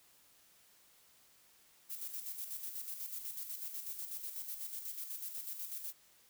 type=noise with tremolo; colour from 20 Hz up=violet; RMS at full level=-42 dBFS; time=1.89-5.93 s; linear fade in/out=20 ms; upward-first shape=square; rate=8.1 Hz; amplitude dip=50%; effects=white hiss -66 dBFS RMS until 6.29 s